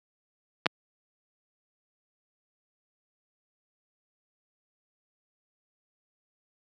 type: clicks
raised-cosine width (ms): 0.3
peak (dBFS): -9 / -6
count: 2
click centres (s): 0.659 / 0.665
effects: high-pass 150 Hz 12 dB/octave